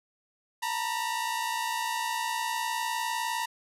sawtooth tone pair together, 907 / 966.7 Hz, A#5 / B5, -48 / -37 cents, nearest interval minor second, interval 111 cents, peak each -28 dBFS, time 0.62-3.46 s, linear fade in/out 10 ms, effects resampled to 32000 Hz

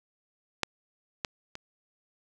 clicks, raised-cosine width 0.2 ms, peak -8 / -12 / -22 dBFS, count 3, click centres 0.633 / 1.248 / 1.554 s, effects none

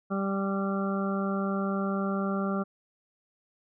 harmonic tone, 196 Hz, G3, in tune, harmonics 1 / 2 / 3 / 4 / 6 / 7, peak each -28 / -35 / -36 / -41 / -37 / -38 dBFS, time 0.1-2.64 s, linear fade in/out 20 ms, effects none

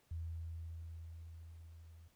sine tone with level ramp, 82.41 Hz, E2, in tune, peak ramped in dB -39 to -55 dBFS, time 0.11-2.08 s, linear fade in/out 5 ms, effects pink hiss -73 dBFS RMS until 2.15 s

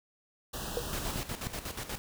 pink band-stop noise, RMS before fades -38 dBFS, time 0.53-1.21 s, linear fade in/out 10 ms, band 1800 to 2600 Hz, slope 96 dB/octave
sine tone with exponential decay, 480.4 Hz, B4, 48 cents flat, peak -25 dBFS, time 0.77-0.85 s, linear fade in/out 1 ms, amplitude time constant 17 ms
pink noise with tremolo, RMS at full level -37 dBFS, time 0.93-1.98 s, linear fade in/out 0 ms, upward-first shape square, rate 8.3 Hz, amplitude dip 65%
click train, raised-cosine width 5 ms, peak -24 dBFS, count 3, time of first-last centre 1.16-1.47 s, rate 6.46 Hz
effects none

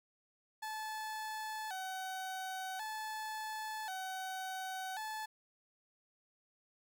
30% pulse tone with vibrato, 809 Hz, G#5, 46 cents flat, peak -37 dBFS, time 0.62-5.26 s, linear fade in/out 10 ms, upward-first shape square, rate 0.46 Hz, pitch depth 120 cents each way, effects none

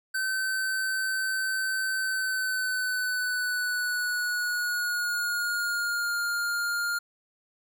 square tone with pitch glide, 1536 to 1408.5 Hz, G6 to F6, -36 to +14 cents, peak -27 dBFS, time 0.14-6.99 s, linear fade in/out 10 ms, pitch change -150 cents, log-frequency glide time 1.98-6.18 s, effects none

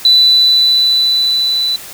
sine tone with level ramp, 3983 Hz, B7, 14 cents sharp, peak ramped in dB -4 to -12 dBFS, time 0.05-1.76 s, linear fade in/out 2 ms, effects white hiss -31 dBFS RMS until 1.93 s

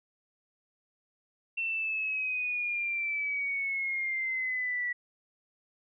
sine exponential sweep, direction down, 2704 to 1945 Hz, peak -29 dBFS, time 1.57-4.93 s, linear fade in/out 10 ms, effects none

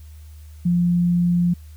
sine tone, 174.61 Hz, F3, in tune, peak -15 dBFS, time 0.65-1.54 s, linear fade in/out 10 ms, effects added 76 Hz sine -38 dBFS peak until 1.76 s + white hiss -56 dBFS RMS until 1.76 s

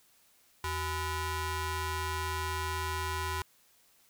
sawtooth ring-modulated tone, 460 Hz, A#4, 23 cents flat, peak -25 dBFS, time 0.64-3.42 s, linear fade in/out 2 ms, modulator 542 Hz, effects white hiss -65 dBFS RMS until 4.09 s

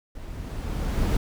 brown noise with level ramp, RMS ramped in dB -39 to -21 dBFS, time 0.15-1.17 s, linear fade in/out 5 ms, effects none

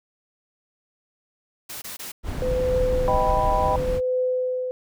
white noise bursts, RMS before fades -35 dBFS, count 3, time 1.69-2.12 s, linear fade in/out 10 ms, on 130 ms, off 20 ms
brown noise, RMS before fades -26 dBFS, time 2.23-4.01 s, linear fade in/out 50 ms
sine tone with tremolo, 507 Hz, B4, 45 cents sharp, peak -19 dBFS, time 2.42-4.71 s, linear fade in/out 0 ms, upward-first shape triangle, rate 0.7 Hz, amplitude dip 75%
sine chord, Eb augmented, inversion none, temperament equal, 622.3 / 784 / 987.8 Hz, Eb5 / G5 / B5, 0 / 0 / 0 cents, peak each -25 / -24 / -23 dBFS, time 3.08-3.76 s, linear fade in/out 0 ms
effects none

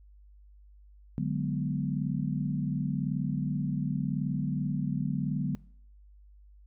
sine chord, G# half-diminished seventh, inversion second, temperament equal, 146.83 / 185 / 207.7 / 246.9 Hz, D3 / F#3 / G#3 / B3, 0 / 0 / 0 / 0 cents, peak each -31 / -33 / -35 / -35 dBFS, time 1.18-5.55 s, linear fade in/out 0 ms, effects noise-tail reverb RT60 0.6 s tail -23 dB re dry + added 50 Hz sine -52 dBFS peak until 6.66 s

